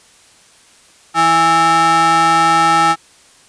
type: ring-modulated tone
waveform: square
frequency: 246.9 Hz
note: B3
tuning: in tune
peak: -7 dBFS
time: 1.14-2.96 s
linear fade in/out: 50 ms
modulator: 1070 Hz
effects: white hiss -47 dBFS RMS until 3.48 s + resampled to 22050 Hz